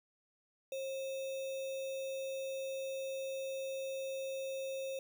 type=tone with sample-and-hold; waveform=sine; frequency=536 Hz; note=C5; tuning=42 cents sharp; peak=-37 dBFS; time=0.72-4.99 s; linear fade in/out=2 ms; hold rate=3150 Hz; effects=none